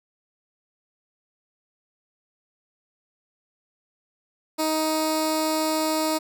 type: tone with notch filter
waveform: 10% pulse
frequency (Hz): 313.6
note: D#4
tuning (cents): +14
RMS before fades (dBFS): -24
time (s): 4.58-6.19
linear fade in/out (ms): 20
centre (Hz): 1700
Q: 1
effects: none